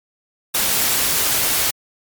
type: noise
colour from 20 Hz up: white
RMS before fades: -18 dBFS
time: 0.54-1.71 s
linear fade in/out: 10 ms
effects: MP3 96 kbps